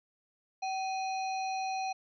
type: harmonic tone with a mistuned harmonic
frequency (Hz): 830.6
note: G#5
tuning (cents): 0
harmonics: 1 / 3 / 5 / 7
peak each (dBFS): -32 / -42 / -46 / -49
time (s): 0.62-1.93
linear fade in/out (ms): 10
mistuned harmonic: 1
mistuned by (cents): -150
effects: none